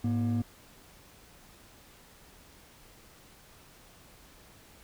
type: tone pair together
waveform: triangle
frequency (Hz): 106.15 / 238.3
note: G#2 / A#3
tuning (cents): +38 / +38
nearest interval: octave + major second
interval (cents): 1400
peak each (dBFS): -26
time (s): 0.04-0.42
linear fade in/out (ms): 5
effects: tanh soft clip ceiling -20 dBFS + pink hiss -56 dBFS RMS until 4.83 s